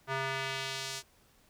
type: tone with band-pass filter sweep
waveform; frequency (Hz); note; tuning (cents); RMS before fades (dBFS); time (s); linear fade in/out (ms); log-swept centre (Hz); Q
square; 134.3; C3; +46; -36; 0.07-1.03; 50; 1300 to 6400; 1
effects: pink hiss -65 dBFS RMS until 1.49 s